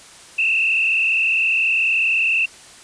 sine tone with frequency modulation, 2653 Hz, E7, 10 cents sharp, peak -15 dBFS, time 0.38-2.46 s, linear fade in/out 10 ms, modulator 39.6 Hz, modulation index 2.5, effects white hiss -43 dBFS RMS until 2.83 s + resampled to 22050 Hz

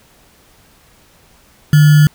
sine tone with sample-and-hold, 150 Hz, D3, 37 cents sharp, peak -4 dBFS, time 1.73-2.07 s, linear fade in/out 2 ms, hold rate 1575 Hz, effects pink hiss -49 dBFS RMS until 2.14 s

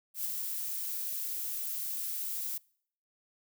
violet noise with ADSR envelope, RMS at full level -32 dBFS, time 0.14-2.58 s, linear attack 110 ms, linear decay 5 ms, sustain -4 dB, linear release 7 ms, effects noise-tail reverb RT60 0.6 s tail -25 dB re dry

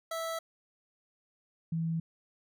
25% pulse / sine tone pair in turn, 656 / 164 Hz, E5 / E3, -9 / -9 cents, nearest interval 2 octaves, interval 2400 cents, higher first, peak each -30 / -29 dBFS, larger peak second, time 0.11-0.39 / 1.72-2 s, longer neither, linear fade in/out 5 ms, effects none

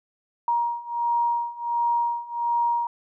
sine beating tone pair, 944 / 945.4 Hz, A#5 / A#5, +22 / +24 cents, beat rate 1.4 Hz, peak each -26 / -24 dBFS, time 0.48-2.87 s, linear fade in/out 2 ms, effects none

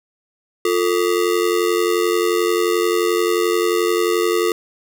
square ring-modulated tone, 398.5 Hz, G4, 28 cents sharp, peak -13 dBFS, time 0.65-4.52 s, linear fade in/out 2 ms, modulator 45.7 Hz, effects none

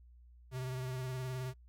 square tone with vibrato, 128.7 Hz, C3, 28 cents flat, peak -38 dBFS, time 0.51-1.54 s, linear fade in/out 50 ms, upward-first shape triangle, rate 19 Hz, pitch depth 39 cents each way, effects noise-tail reverb RT60 0.1 s tail -24 dB re dry + added 60 Hz sine -56 dBFS peak until 1.68 s

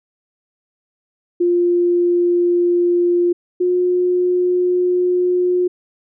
sine tone pair in turn, 350 / 359.6 Hz, F4 / F#4, +4 / -49 cents, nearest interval unison, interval 47 cents, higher second, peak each -12 / -13 dBFS, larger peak first, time 1.4-3.33 / 3.6-5.68 s, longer second, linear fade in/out 10 ms, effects none

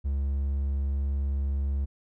triangle tone, 69.3 Hz, C#2, in tune, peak -23 dBFS, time 0.04-1.86 s, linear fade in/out 20 ms, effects none

